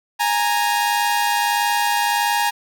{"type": "tone pair together", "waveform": "sawtooth", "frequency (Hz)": [828.5, 930], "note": ["G#5", "A#5"], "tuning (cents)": [-4, -4], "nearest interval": "major second", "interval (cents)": 200, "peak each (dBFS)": -16, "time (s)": [0.19, 2.51], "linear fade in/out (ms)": 20, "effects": []}